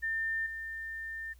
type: tone with level steps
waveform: sine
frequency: 1800 Hz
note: A6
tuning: 39 cents sharp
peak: -30 / -37 dBFS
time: 0.02-1.34 s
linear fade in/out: 20 ms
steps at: 0.46 s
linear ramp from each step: 5 ms
effects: added 60 Hz sine -54 dBFS peak until 1.39 s + white hiss -68 dBFS RMS until 1.39 s